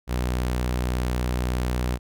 sawtooth tone, 61.74 Hz, B1, in tune, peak -19 dBFS, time 0.07-1.99 s, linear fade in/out 50 ms, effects none

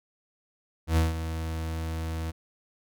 40% pulse tone with ADSR envelope, 80.9 Hz, E2, 32 cents flat, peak -18 dBFS, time 0.87-2.32 s, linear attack 99 ms, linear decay 160 ms, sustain -11 dB, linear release 24 ms, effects none

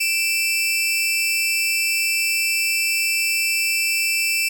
sawtooth tone pair together, 2349 / 2659 Hz, D7 / E7, 0 / +14 cents, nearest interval major second, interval 214 cents, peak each -22 / -16 dBFS, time 0-4.49 s, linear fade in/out 10 ms, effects none

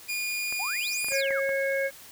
sawtooth tone, 2432 Hz, D#7, 40 cents flat, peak -25 dBFS, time 0.08-1.22 s, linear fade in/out 20 ms
clicks, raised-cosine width 0.5 ms, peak -25 dBFS, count 6, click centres 0.525 / 1.045 / 1.085 / 1.121 / 1.307 / 1.492 s
sine exponential two-way sweep, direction up then down, 705 to 11650 to 1120 Hz, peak -33 dBFS, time 0.59-1.4 s, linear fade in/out 10 ms, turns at 1.05 s
harmonic tone, 546 Hz, C#5, 26 cents flat, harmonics 1 / 3 / 4, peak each -26 / -31 / -32 dBFS, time 1.1-1.91 s, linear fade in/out 50 ms
effects white hiss -48 dBFS RMS until 2.11 s

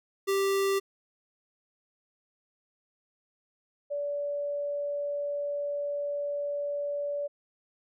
square / sine tone pair in turn, 392 / 576.4 Hz, G4 / D5, 0 / -33 cents, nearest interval perfect fifth, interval 667 cents, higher second, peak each -25 / -29 dBFS, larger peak first, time 0.27-0.8 / 3.9-7.28 s, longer second, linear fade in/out 20 ms, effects none

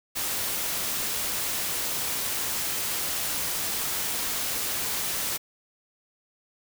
white noise, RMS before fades -29 dBFS, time 0.15-5.38 s, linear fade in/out 20 ms, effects none

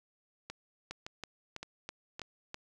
two click trains, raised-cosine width 0.2 ms, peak -24 / -23 dBFS, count 4 / 6, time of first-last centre 0.5-2.195 / 0.91-2.544 s, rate 1.77 / 3.06 Hz, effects none

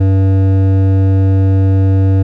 sine tone with hard clipping, 96.1 Hz, G2, 34 cents flat, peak -9 dBFS, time 0-2.23 s, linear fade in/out 10 ms, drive 11 dB, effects none

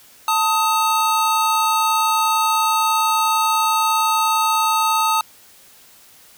square tone pair together, 889 / 1260 Hz, A5 / D#6, +18 / +21 cents, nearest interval tritone, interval 603 cents, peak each -19 dBFS, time 0.28-5.21 s, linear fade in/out 2 ms, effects white hiss -48 dBFS RMS until 6.37 s

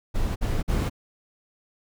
brown noise bursts, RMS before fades -24 dBFS, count 3, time 0.14-0.898 s, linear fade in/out 20 ms, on 220 ms, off 49 ms, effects none

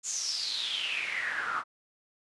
pink noise with band-pass filter sweep, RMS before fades -33 dBFS, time 0.03-1.64 s, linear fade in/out 50 ms, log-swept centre 7100 to 1200 Hz, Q 8.8, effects resampled to 24000 Hz

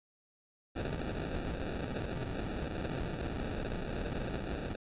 pink noise with sample-and-hold, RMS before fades -37 dBFS, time 0.75-4.76 s, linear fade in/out 10 ms, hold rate 1050 Hz, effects resampled to 8000 Hz

